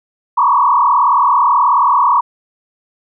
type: tone with frequency modulation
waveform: sine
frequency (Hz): 1046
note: C6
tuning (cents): -1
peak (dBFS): -8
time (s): 0.37-2.21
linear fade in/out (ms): 10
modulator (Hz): 38.5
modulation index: 3.1
effects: none